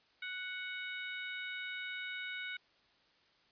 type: harmonic tone with a mistuned harmonic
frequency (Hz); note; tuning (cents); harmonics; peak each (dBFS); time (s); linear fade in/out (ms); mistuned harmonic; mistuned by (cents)
740; F#5; 0; 2 / 3 / 4 / 5; -43 / -43 / -50 / -48; 0.22-2.57; 5; 5; +17
effects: white hiss -69 dBFS RMS until 3.51 s + resampled to 11025 Hz